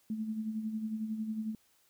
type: tone with tremolo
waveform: sine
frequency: 218.4 Hz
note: A3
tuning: 13 cents flat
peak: -31 dBFS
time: 0.1-1.55 s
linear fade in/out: 2 ms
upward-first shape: sine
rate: 11 Hz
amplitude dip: 55%
effects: white hiss -69 dBFS RMS until 1.89 s